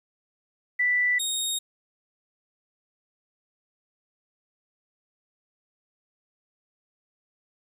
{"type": "tone pair in turn", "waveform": ["sine", "20% pulse"], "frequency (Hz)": [1975.5, 3729], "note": ["B6", "A#7"], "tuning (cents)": [0, 0], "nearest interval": "major seventh", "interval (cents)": 1100, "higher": "second", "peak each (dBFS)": -20, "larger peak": "neither", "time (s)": [[0.79, 1.19], [1.19, 1.59]], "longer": "neither", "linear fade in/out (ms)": 10, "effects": ["10-bit"]}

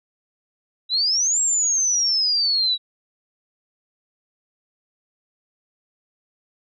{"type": "exponential two-way sweep", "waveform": "sine", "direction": "up then down", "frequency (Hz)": [3856, 7620, 3856], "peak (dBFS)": -17, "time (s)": [0.89, 2.78], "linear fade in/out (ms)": 50, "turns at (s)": 1.41, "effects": []}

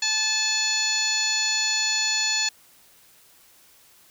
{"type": "harmonic tone with a mistuned harmonic", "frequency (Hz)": 868, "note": "A5", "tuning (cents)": -24, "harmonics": [1, 2, 3, 4, 5, 6, 7, 8], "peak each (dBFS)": [-37, -31, -29, -31, -25, -36, -35, -27], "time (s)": [0.02, 2.49], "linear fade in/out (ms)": 5, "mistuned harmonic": 7, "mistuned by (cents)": -43, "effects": ["white hiss -55 dBFS RMS until 4.1 s"]}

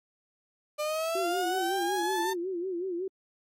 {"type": "linear sweep", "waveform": "35% pulse", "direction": "up", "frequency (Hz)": [595, 903], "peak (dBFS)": -27, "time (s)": [0.78, 2.34], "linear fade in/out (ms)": 20}
{"type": "tone with vibrato", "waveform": "sine", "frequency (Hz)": 361.2, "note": "F#4", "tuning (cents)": -42, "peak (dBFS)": -30, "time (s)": [1.15, 3.08], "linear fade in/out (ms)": 5, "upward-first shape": "sine", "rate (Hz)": 5.4, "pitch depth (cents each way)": 110}
{"effects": ["AAC 48 kbps"]}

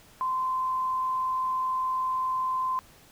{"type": "tone with frequency modulation", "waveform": "sine", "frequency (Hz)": 1034, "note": "C6", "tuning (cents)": -21, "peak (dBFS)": -25, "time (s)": [0.21, 2.79], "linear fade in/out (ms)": 0, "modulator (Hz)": 45, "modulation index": 0.2, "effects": ["pink hiss -55 dBFS RMS until 3.11 s"]}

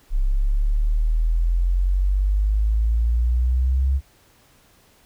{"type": "exponential sweep", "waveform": "sine", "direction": "up", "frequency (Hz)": [32.7, 68.3], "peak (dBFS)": -16, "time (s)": [0.1, 4.01], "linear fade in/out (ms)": 50, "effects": ["pink hiss -56 dBFS RMS until 5.05 s"]}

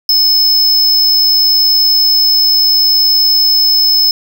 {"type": "tone with amplitude modulation", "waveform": "square", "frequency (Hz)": 5210, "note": "E8", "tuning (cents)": -21, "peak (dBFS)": -6, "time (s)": [0.09, 4.11], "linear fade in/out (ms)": 2, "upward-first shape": "sine", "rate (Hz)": 80.7, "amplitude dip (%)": 30, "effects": []}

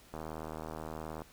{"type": "click train", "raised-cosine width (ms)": 1, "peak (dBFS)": -27, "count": 86, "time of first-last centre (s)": [0.14, 1.219], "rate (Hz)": 78.8, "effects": ["pink hiss -59 dBFS RMS until 1.32 s"]}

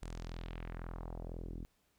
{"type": "tone with low-pass filter sweep", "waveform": "sawtooth", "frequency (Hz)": 42, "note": "E1", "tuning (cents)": 33, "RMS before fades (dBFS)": -44, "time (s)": [0.02, 1.65], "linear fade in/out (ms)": 0, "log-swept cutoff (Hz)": [9100, 260], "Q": 1.8, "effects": ["pink hiss -75 dBFS RMS until 1.98 s"]}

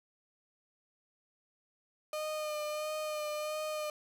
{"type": "tone with vibrato", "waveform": "35% pulse", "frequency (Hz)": 609, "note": "D#5", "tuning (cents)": -37, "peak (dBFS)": -33, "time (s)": [2.13, 3.9], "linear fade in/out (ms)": 2, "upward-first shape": "sine", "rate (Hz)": 1.5, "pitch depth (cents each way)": 22, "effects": []}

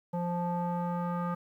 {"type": "tone with low-pass filter sweep", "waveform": "square", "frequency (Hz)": 174.61, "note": "F3", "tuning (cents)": 0, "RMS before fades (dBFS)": -32, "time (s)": [0.13, 1.35], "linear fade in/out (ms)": 10, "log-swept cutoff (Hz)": [770, 1200], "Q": 4.2, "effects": ["11-bit"]}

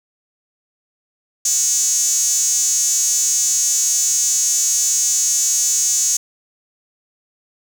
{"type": "tone with high-pass filter", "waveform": "sawtooth", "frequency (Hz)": 374.9, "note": "F#4", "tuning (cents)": 23, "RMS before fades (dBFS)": -17, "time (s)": [1.45, 6.17], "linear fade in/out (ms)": 5, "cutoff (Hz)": 6600, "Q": 8.7, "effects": []}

